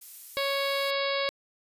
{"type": "noise", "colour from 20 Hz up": "violet", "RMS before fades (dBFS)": -42, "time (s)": [0.01, 0.91], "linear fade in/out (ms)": 10}
{"type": "harmonic tone", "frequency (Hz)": 554.4, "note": "C#5", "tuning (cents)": 0, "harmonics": [1, 2, 3, 4, 5, 6, 7, 8, 9], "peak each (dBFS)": [-29, -34, -38, -34, -40, -38, -36, -38, -42], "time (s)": [0.37, 1.29], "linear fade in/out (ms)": 0}
{"effects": ["resampled to 32000 Hz"]}